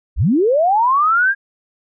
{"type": "linear sweep", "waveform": "sine", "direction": "up", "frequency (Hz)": [32.82, 1642], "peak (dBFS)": -11, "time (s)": [0.16, 1.35], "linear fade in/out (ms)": 50, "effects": []}